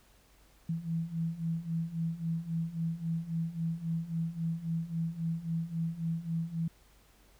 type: beating tone pair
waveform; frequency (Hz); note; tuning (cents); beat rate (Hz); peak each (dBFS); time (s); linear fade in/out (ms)
sine; 162.7 / 166.4; E3 / E3; -22 / +17; 3.7; -36 / -33; 0.69-6.68; 5
effects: added 49 Hz sine -63 dBFS peak until 7.39 s + pink hiss -64 dBFS RMS until 7.39 s